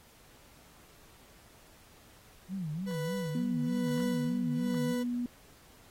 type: tone with vibrato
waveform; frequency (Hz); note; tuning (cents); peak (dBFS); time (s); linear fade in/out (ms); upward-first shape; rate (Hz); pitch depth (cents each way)
sine; 171.3; F3; -33; -33; 2.48-4.96; 50; sine; 3.3; 230
type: tone with tremolo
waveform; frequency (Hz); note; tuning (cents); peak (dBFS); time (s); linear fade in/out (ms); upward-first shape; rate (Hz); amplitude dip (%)
40% pulse; 493.9; B4; 0; -34; 2.86-5.04; 20; sine; 1.1; 90
type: tone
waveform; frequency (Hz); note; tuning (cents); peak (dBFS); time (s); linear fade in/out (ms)
sine; 243.1; B3; -27; -30; 3.35-5.26; 2
effects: pink hiss -59 dBFS RMS until 5.9 s + AAC 48 kbps